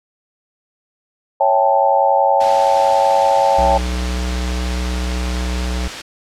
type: chord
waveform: sine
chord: A dominant seventh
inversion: first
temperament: equal with one note detuned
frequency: 554.4 / 659.3 / 789.4 / 880 Hz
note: C#5 / E5 / G5 / A5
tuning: 0 / 0 / +12 / 0 cents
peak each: -16 / -20 / -15 / -16 dBFS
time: 1.4-3.78 s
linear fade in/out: 10 ms
type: noise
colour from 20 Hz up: white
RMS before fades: -26 dBFS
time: 2.4-6.02 s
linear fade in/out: 10 ms
type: tone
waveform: square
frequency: 61.8 Hz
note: B1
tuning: 2 cents sharp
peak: -19 dBFS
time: 3.58-5.88 s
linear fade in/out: 5 ms
effects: low-pass 5000 Hz 12 dB/octave